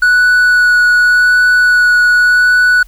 triangle tone with vibrato, 1473 Hz, F#6, 8 cents flat, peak -4 dBFS, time 0.02-2.83 s, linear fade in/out 5 ms, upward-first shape sine, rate 0.87 Hz, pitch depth 10 cents each way, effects added 43 Hz sine -35 dBFS peak until 2.87 s + white hiss -49 dBFS RMS until 2.87 s

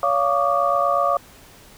sine tone cluster, 564 / 694 / 1140 / 1208 Hz, C#5 / F5 / C#6 / D6, +30 / -11 / +48 / +48 cents, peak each -22 dBFS, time 0.03-1.17 s, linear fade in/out 2 ms, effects pink hiss -47 dBFS RMS until 1.77 s

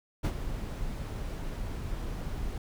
brown noise with ADSR envelope, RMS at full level -25 dBFS, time 0.23-2.58 s, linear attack 20 ms, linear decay 62 ms, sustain -10 dB, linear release 3 ms, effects none

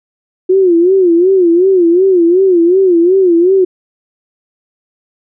sine tone with vibrato, 359.8 Hz, F#4, 48 cents flat, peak -5 dBFS, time 0.49-3.65 s, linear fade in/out 10 ms, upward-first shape sine, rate 2.7 Hz, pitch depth 130 cents each way, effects none

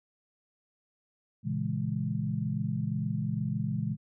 sine chord, A# half-diminished seventh, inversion none, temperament equal, 116.54 / 138.59 / 164.81 / 207.7 Hz, A#2 / C#3 / E3 / G#3, 0 / 0 / 0 / 0 cents, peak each -34 dBFS, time 1.43-3.97 s, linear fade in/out 50 ms, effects none

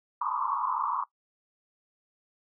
white band-pass noise, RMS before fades -30 dBFS, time 0.21-1.04 s, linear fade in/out 5 ms, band 910 to 1200 Hz, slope 96 dB/octave, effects noise-tail reverb RT60 0.1 s tail -19 dB re dry

